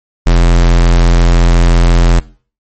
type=tone; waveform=square; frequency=42.84 Hz; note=F1; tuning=33 cents flat; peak=-5 dBFS; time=0.26-2.2 s; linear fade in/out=10 ms; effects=noise-tail reverb RT60 0.4 s tail -20 dB re dry + MP3 32 kbps